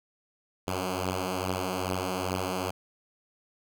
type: beating tone pair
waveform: 5% pulse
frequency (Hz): 91 / 93.4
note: F#2 / F#2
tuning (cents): -28 / +17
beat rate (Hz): 2.4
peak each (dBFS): -23 / -19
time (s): 0.67-2.71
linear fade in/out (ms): 10
effects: none